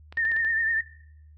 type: clicks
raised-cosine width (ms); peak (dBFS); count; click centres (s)
0.3; -26; 6; 0.125 / 0.172 / 0.252 / 0.317 / 0.365 / 0.448
type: tone with vibrato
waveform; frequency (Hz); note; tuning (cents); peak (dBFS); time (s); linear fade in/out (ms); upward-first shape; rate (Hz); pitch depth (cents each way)
sine; 1809; A6; +48; -22; 0.17-0.81; 5; triangle; 9.8; 57
effects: noise-tail reverb RT60 0.7 s tail -19 dB re dry + added 76 Hz sine -48 dBFS peak until 1.37 s